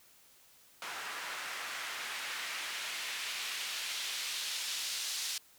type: noise with band-pass filter sweep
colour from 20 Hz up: white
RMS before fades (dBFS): -39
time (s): 0.82-5.38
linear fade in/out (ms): 2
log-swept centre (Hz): 1300 to 4500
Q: 1.1
effects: white hiss -62 dBFS RMS until 5.58 s

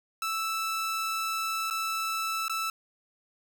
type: tone with dropouts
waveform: sawtooth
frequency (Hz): 1318.5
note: E6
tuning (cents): 0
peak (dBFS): -25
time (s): 0.22-2.7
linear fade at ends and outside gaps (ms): 2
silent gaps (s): 1.701-1.708 / 2.482-2.496
effects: none

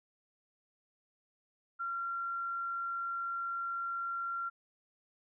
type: tone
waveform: sine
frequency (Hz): 1374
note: F6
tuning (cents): -29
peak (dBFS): -34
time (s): 1.79-4.5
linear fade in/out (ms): 20
effects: none

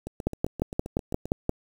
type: two click trains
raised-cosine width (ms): 2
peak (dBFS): -21 / -10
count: 10 / 8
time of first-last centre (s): 0.07-1.256 / 0.27-1.494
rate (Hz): 7.59 / 5.72
effects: 7-bit

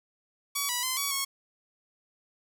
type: tone with pitch steps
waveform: 5% pulse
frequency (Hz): 1133 / 978 / 1032 / 1129 / 1098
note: C#6 / B5 / C6 / C#6 / C#6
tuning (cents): +37 / -17 / -24 / +31 / -17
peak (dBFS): -16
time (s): 0.55-1.25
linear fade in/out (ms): 10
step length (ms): 140
effects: none

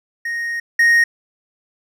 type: tone pair in turn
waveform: triangle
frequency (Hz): 1864.7 / 1864.7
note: A#6 / A#6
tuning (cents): 0 / 0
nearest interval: unison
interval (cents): 0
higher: neither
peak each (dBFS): -19 / -8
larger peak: second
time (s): 0.25-0.6 / 0.79-1.04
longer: first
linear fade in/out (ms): 5
effects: none

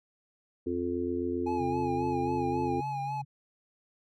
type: harmonic tone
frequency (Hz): 87.6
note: F2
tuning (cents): +6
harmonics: 1 / 3 / 4 / 5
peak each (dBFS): -41 / -33 / -32 / -36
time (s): 0.66-2.81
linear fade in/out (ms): 10
type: tone with vibrato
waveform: triangle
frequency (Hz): 830.6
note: G#5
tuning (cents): 0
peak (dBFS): -30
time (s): 1.46-3.22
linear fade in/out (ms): 10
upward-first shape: sine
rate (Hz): 3.7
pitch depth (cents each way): 57
type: tone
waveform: sine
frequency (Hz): 138.59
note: C#3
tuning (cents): 0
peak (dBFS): -37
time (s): 1.59-3.25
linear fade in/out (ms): 20
effects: none

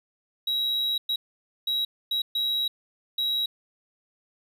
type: tone bursts at uneven times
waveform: triangle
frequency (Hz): 3859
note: B7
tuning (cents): -41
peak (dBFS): -22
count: 6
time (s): 0.47-0.98 / 1.09-1.16 / 1.67-1.85 / 2.11-2.22 / 2.35-2.68 / 3.18-3.46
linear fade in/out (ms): 5
effects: none

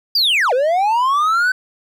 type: linear two-way sweep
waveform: triangle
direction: down then up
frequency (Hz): 4904 to 476.3 to 1534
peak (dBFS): -11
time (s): 0.15-1.52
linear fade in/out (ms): 5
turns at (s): 0.53
effects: none

